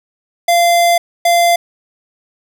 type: tone bursts at uneven times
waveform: square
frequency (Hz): 690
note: F5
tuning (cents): -21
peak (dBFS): -9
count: 2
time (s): 0.48-0.98 / 1.25-1.56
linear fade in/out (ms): 5
effects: none